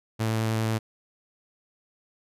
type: tone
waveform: sawtooth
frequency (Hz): 111.2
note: A2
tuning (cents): +19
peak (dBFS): -20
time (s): 0.19-0.79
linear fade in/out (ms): 20
effects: resampled to 32000 Hz